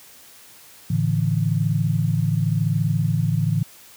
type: chord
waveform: sine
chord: A suspended fourth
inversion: none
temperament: equal with one note detuned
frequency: 110 / 143.89 / 164.81 Hz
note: A2 / D3 / E3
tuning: 0 / -35 / 0 cents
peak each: -22 dBFS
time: 0.9-3.63 s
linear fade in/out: 5 ms
effects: white hiss -47 dBFS RMS until 3.96 s + high-pass 60 Hz 12 dB/octave